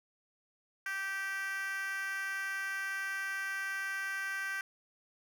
10% pulse tone with high-pass filter, 389.3 Hz, G4, 12 cents flat, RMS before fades -37 dBFS, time 0.86-4.61 s, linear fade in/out 2 ms, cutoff 1600 Hz, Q 4.5, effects none

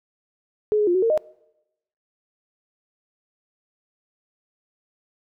sine tone with pitch steps, 423.9 / 419.1 / 351.1 / 373.1 / 456.7 / 616 Hz, G#4 / G#4 / F4 / F#4 / A#4 / D#5, +35 / +16 / +9 / +14 / -36 / -17 cents, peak -16 dBFS, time 0.72-1.176 s, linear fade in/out 0 ms, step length 76 ms, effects noise-tail reverb RT60 0.9 s tail -24 dB re dry

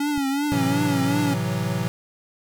square tone with vibrato, 282.2 Hz, C#4, 31 cents sharp, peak -22 dBFS, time 0-1.34 s, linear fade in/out 5 ms, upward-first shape triangle, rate 2.7 Hz, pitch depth 94 cents each way
click, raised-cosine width 5 ms, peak -22 dBFS, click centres 0.178 s
square chord, F# half-diminished seventh, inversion first, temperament equal, 110 / 130.81 / 164.81 / 185 Hz, A2 / C3 / E3 / F#3, 0 / 0 / 0 / 0 cents, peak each -29 dBFS, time 0.52-1.88 s, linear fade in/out 0 ms
effects none

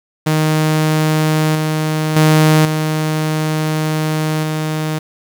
sawtooth tone with level steps, 155.56 Hz, D#3, in tune, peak -8 / -11 / -4 / -11 / -13 dBFS, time 0.26-4.99 s, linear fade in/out 10 ms, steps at 1.55 / 2.16 / 2.65 / 4.43 s, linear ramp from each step 5 ms, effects 7-bit

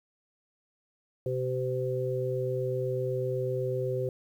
harmonic tone, 128 Hz, C3, 38 cents flat, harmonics 1 / 3 / 4, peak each -32 / -32 / -32 dBFS, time 1.26-4.09 s, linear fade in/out 2 ms, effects 10-bit

